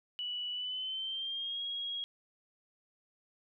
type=tone with pitch glide; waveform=sine; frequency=2952 to 3294 Hz; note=F#7 to G#7; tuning=-5 to -15 cents; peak=-35 dBFS; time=0.19-2.04 s; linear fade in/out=0 ms; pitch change=+190 cents; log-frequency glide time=0.52-1.62 s; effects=none